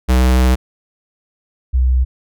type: tone pair in turn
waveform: square / sine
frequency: 63.4 / 63.4 Hz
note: B1 / B1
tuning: +46 / +46 cents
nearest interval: unison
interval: 0 cents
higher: neither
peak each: -10 dBFS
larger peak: neither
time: 0.08-0.56 / 1.73-2.05 s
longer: first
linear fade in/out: 20 ms
effects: none